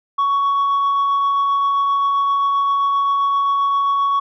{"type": "tone with tremolo", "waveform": "sine", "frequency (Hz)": 1117, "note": "C#6", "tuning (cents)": 13, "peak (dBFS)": -11, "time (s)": [0.18, 4.2], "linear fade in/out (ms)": 10, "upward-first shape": "triangle", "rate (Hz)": 7.6, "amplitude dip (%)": 25, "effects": ["tanh soft clip ceiling -13 dBFS"]}